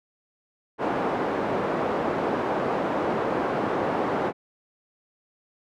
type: band-pass noise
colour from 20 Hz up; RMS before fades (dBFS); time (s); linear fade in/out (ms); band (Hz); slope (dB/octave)
pink; -26; 0.78-4.33; 50; 300 to 970; 12
effects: none